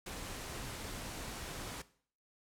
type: low-pass noise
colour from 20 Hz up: pink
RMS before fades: -44 dBFS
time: 0.06-1.82 s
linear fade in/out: 5 ms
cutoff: 12000 Hz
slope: 24 dB/octave
effects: noise-tail reverb RT60 0.5 s tail -17 dB re dry